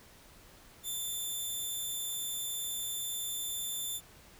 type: tone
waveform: 10% pulse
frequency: 3542 Hz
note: A7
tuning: 11 cents sharp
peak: -27 dBFS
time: 0.83-4.01 s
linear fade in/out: 50 ms
effects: pink hiss -57 dBFS RMS until 4.39 s